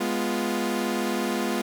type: chord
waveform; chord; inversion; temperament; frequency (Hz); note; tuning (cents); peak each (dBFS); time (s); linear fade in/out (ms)
sawtooth; F diminished; first; equal; 207.7 / 246.9 / 349.2; Ab3 / Cb4 / F4; 0 / 0 / 0; -25; 0-1.62; 10
effects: none